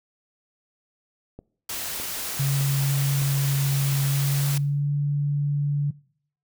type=click train; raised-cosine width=2 ms; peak=-26 dBFS; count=4; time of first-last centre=1.39-3.219 s; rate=1.64 Hz
type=noise; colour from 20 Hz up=white; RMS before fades=-31 dBFS; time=1.69-4.58 s; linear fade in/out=5 ms
type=tone with pitch glide; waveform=sine; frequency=138.59 to 144.23 Hz; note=C#3 to D3; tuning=0 to -31 cents; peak=-20 dBFS; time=2.39-5.91 s; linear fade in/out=10 ms; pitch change=+69 cents; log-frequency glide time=4.08-4.91 s
effects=noise-tail reverb RT60 0.6 s tail -22 dB re dry